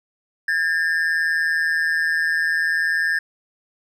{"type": "ring-modulated tone", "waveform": "triangle", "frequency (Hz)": 1710, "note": "A6", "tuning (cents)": -50, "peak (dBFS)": -13, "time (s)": [0.48, 3.19], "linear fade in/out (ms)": 5, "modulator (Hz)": 80.2, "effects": []}